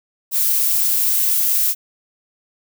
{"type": "noise", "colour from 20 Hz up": "violet", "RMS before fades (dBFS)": -17, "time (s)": [0.31, 1.75], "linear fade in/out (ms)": 50, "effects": []}